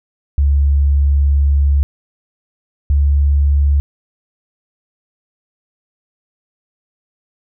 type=tone pair in turn; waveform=sine; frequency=70.6 / 71.21 Hz; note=C#2 / C#2; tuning=+32 / +47 cents; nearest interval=unison; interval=15 cents; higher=second; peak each=-9 dBFS; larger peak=neither; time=0.38-1.83 / 2.9-3.8 s; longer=first; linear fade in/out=0 ms; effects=none